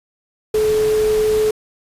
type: tone in noise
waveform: sine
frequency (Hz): 430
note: A4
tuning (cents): -40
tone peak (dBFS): -13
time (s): 0.54-1.51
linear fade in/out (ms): 5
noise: pink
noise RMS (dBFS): -29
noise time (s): 0.54-1.51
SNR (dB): +13
effects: resampled to 32000 Hz